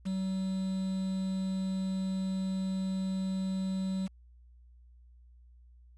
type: tone with quantisation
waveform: triangle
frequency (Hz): 190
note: F#3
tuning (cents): +46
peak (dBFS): -28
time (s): 0.05-4.08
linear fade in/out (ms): 20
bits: 8
effects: added 60 Hz sine -54 dBFS peak until 5.97 s + resampled to 24000 Hz